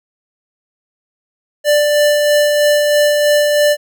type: tone with tremolo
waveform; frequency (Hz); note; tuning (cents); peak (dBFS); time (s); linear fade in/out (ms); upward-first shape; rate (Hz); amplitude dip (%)
square; 590; D5; +8; -9; 1.64-3.77; 50; sine; 3.1; 30
effects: none